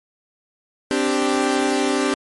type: chord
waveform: sawtooth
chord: C suspended second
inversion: none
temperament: equal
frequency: 261.6 / 293.7 / 392 Hz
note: C4 / D4 / G4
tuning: 0 / 0 / 0 cents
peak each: -18 dBFS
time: 0.91-2.14 s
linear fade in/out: 0 ms
effects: MP3 48 kbps